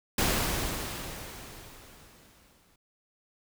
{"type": "noise with exponential decay", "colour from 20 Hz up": "pink", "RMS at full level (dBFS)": -25, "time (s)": [0.18, 2.76], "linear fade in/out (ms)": 5, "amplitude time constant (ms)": 560, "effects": []}